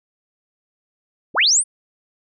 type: linear sweep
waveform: sine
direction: up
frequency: 101.6 to 9540 Hz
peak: -12 dBFS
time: 1.34-1.64 s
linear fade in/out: 50 ms
effects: none